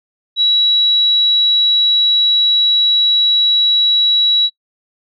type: tone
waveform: sine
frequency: 3900 Hz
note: B7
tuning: 23 cents flat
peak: -9 dBFS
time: 0.36-4.5 s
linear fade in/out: 50 ms
effects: noise-tail reverb RT60 0.1 s tail -22 dB re dry